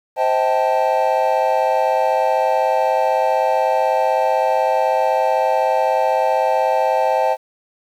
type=chord; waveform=triangle; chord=A half-diminished seventh; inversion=first; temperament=equal with one note detuned; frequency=523.3 / 635 / 784 / 880 Hz; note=C5 / Eb5 / G5 / A5; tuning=0 / +35 / 0 / 0 cents; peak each=-18 dBFS; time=0.16-7.37 s; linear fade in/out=50 ms; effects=8-bit